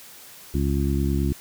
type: harmonic tone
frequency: 69.3 Hz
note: C#2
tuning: in tune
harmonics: 1 / 2 / 3 / 4 / 5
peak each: -23 / -26 / -28 / -29 / -30 dBFS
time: 0.54-1.33 s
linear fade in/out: 5 ms
effects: white hiss -45 dBFS RMS until 1.4 s